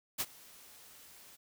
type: noise with ADSR envelope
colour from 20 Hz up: white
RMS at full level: -32 dBFS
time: 0.18-1.37 s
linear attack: 23 ms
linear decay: 48 ms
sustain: -24 dB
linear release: 24 ms
effects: none